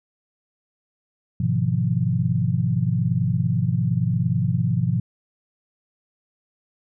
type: chord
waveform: sine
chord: F half-diminished seventh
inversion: first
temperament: just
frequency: 104.77 / 125.72 / 157.15 / 174.61 Hz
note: Ab2 / Cb3 / Eb3 / F3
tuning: +16 / +31 / +18 / 0 cents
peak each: -25 / -22 / -26 / -24 dBFS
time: 1.4-5 s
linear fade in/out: 5 ms
effects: none